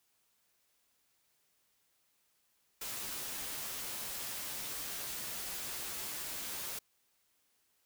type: noise with comb filter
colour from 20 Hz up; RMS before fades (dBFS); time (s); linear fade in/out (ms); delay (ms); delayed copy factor
white; -41; 2.81-6.79; 5; 12; -0.55
effects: white hiss -75 dBFS RMS until 7.85 s